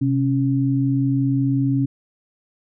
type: tone pair together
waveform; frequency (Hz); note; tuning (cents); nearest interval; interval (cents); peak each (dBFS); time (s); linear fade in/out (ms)
sine; 129.9 / 275.5; C3 / C#4; -12 / -11; octave + minor second; 1301; -19; 0.01-1.86; 10
effects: none